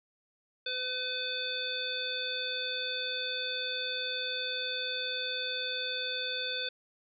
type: harmonic tone with a mistuned harmonic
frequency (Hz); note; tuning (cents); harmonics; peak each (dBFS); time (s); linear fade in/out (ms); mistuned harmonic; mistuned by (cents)
506; B4; +42; 1 / 3 / 5 / 7 / 9; -41 / -39 / -41 / -35 / -40; 0.66-6.69; 5; 9; -34
effects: none